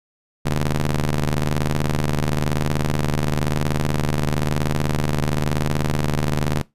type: ring-modulated tone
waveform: sawtooth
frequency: 75.7 Hz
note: D#2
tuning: 47 cents flat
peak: -11 dBFS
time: 0.45-6.62 s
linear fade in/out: 10 ms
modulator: 65.2 Hz
effects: noise-tail reverb RT60 0.2 s tail -21 dB re dry + resampled to 32000 Hz